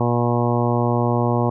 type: harmonic tone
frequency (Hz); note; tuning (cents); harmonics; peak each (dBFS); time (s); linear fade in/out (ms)
120; B2; -49; 1 / 2 / 3 / 4 / 5 / 6 / 7 / 8 / 9; -20 / -23 / -25 / -26 / -27 / -28 / -28 / -29 / -30; 0-1.5; 5
effects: none